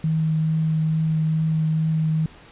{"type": "tone with vibrato", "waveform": "sine", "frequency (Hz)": 158.2, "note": "D#3", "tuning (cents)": 29, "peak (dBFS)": -18, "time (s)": [0.04, 2.26], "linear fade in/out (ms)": 2, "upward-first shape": "triangle", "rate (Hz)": 2.3, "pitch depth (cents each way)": 11, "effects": ["pink hiss -47 dBFS RMS until 2.51 s", "resampled to 8000 Hz"]}